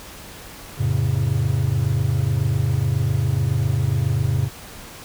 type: chord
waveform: triangle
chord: F augmented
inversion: none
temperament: just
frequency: 87.31 / 109.13 / 136.42 Hz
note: F2 / A2 / C#3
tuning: 0 / -14 / -27 cents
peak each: -23 / -19 / -19 dBFS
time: 0.77-4.5 s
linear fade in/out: 50 ms
effects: pink hiss -39 dBFS RMS until 5.04 s